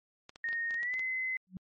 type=clicks; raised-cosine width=0.2 ms; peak=-30 dBFS; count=9; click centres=0.294 / 0.359 / 0.488 / 0.529 / 0.708 / 0.743 / 0.831 / 0.94 / 0.994 s
type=tone with pitch glide; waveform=sine; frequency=1853 to 2044 Hz; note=A#6 to C7; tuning=-11 to -41 cents; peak=-31 dBFS; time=0.44-1.37 s; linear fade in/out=2 ms; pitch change=+170 cents; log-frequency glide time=0.76-0.96 s
type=tone with exponential growth; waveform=sine; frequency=185 Hz; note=F#3; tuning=in tune; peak=-34 dBFS; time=1.47-1.57 s; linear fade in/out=0 ms; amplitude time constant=20 ms
effects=MP3 32 kbps